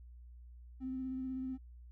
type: tone with vibrato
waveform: triangle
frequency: 260 Hz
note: C4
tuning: 11 cents flat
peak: -33 dBFS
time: 0.8-1.58 s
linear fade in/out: 50 ms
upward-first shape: sine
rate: 16 Hz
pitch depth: 19 cents each way
effects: tanh soft clip ceiling -35 dBFS + added 60 Hz sine -51 dBFS peak until 1.91 s